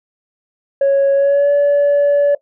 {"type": "tone with pitch glide", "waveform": "sine", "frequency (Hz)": [553, 573.8], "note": ["C#5", "D5"], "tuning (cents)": [-4, -40], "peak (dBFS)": -7, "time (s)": [0.81, 2.35], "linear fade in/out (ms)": 5, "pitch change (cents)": 64, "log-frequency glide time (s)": [1.14, 1.51], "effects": ["noise-tail reverb RT60 0.1 s tail -17 dB re dry", "tanh soft clip ceiling -8 dBFS"]}